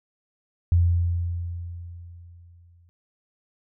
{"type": "tone with exponential decay", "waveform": "sine", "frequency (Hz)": 86.3, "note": "F2", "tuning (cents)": -20, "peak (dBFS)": -14, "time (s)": [0.72, 2.89], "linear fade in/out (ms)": 0, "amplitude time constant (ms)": 470, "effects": []}